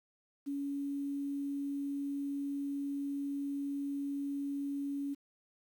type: tone with quantisation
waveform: sine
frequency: 281.1 Hz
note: C#4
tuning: 24 cents sharp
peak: -34 dBFS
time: 0.46-5.15 s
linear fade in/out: 20 ms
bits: 10
effects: none